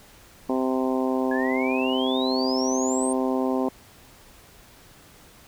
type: harmonic tone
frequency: 130 Hz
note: C3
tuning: 11 cents flat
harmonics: 2 / 3 / 4 / 5 / 6 / 7 / 8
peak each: -24 / -28 / -30 / -32 / -34 / -35 / -36 dBFS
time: 0.49-3.69 s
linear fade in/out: 5 ms
type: exponential sweep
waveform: sine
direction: up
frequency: 1661.2 to 8820 Hz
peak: -29 dBFS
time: 1.31-3.13 s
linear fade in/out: 5 ms
effects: pink hiss -51 dBFS RMS until 5.47 s